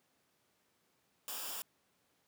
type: noise with comb filter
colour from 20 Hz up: white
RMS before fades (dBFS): -42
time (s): 1.28-1.62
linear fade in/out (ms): 0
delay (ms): 0.48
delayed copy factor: -0.65
effects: pink hiss -75 dBFS RMS until 2.27 s + high-pass 150 Hz 12 dB/octave